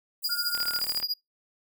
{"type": "high-pass noise", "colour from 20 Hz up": "white", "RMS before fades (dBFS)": -37, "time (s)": [0.22, 1.02], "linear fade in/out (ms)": 20, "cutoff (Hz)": 7200, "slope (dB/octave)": 96}
{"type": "tone with tremolo", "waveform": "square", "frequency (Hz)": 4871, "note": "D#8", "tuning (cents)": -38, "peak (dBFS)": -24, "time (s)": [0.24, 1.14], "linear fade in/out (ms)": 5, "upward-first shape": "triangle", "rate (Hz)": 14, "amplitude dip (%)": 100}
{"type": "tone", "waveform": "sine", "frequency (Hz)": 1420, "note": "F6", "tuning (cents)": 28, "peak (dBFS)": -33, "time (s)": [0.29, 0.8], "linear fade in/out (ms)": 5}
{"type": "click train", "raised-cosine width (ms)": 0.3, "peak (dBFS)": -23, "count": 19, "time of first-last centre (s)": [0.55, 1.027], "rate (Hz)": 37.7}
{"effects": ["noise-tail reverb RT60 0.2 s tail -26 dB re dry"]}